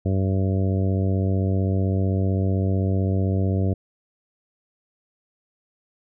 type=harmonic tone; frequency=95.7 Hz; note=G2; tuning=41 cents flat; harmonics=1 / 2 / 3 / 4 / 5 / 6 / 7; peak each=-20 / -26 / -30 / -32 / -34 / -36 / -37 dBFS; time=0.05-3.74 s; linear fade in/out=10 ms; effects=none